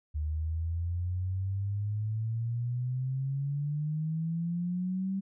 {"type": "exponential sweep", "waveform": "sine", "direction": "up", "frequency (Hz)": [74.8, 195.6], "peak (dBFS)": -29, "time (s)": [0.14, 5.21], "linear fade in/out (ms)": 20, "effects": []}